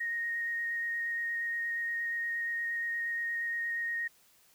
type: tone with vibrato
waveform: sine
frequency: 1864.7 Hz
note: A#6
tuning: in tune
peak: -31 dBFS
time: 0-4.08 s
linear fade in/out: 10 ms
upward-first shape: square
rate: 8.5 Hz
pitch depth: 8 cents each way
effects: white hiss -64 dBFS RMS until 4.54 s